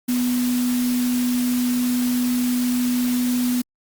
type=tone in noise; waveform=sine; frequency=246.9 Hz; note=B3; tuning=in tune; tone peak=-18 dBFS; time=0.08-3.62 s; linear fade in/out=10 ms; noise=white; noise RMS=-31 dBFS; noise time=0.08-3.62 s; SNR=+10 dB; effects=Opus 48 kbps